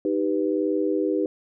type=chord; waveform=sine; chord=Eb augmented; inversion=none; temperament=equal; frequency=311.1 / 392 / 493.9 Hz; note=Eb4 / G4 / B4; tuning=0 / 0 / 0 cents; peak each=-24 / -25 / -27 dBFS; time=0.05-1.26 s; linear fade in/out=2 ms; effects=none